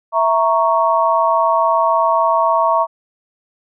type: chord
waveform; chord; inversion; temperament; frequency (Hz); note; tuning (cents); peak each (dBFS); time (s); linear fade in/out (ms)
sine; A# diminished; second; equal; 659.3 / 932.3 / 1108.7; E5 / A#5 / C#6; 0 / 0 / 0; -16; 0.12-2.87; 50
effects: none